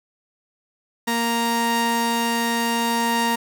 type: tone pair together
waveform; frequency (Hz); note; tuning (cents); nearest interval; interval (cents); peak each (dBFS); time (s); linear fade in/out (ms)
sawtooth; 232.9 / 932.3; A#3 / A#5; -1 / 0; 2 octaves; 2401; -19 / -18; 1.07-3.36; 10
effects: none